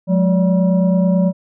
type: tone with frequency modulation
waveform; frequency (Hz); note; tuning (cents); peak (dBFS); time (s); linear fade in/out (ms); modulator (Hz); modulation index
sine; 180.9; F#3; -39; -11; 0.07-1.33; 50; 391; 0.73
effects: none